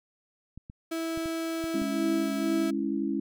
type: clicks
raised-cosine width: 5 ms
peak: -30 dBFS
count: 6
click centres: 0.576 / 0.699 / 1.175 / 1.258 / 1.641 / 1.818 s
type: tone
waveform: 35% pulse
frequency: 327.4 Hz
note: E4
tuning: 12 cents flat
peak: -28 dBFS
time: 0.91-2.71 s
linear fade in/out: 10 ms
type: chord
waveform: sine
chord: C# minor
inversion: second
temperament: equal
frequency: 207.7 / 277.2 / 329.6 Hz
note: G#3 / C#4 / E4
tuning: 0 / 0 / 0 cents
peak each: -32 / -30 / -31 dBFS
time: 1.74-3.2 s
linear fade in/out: 5 ms
effects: none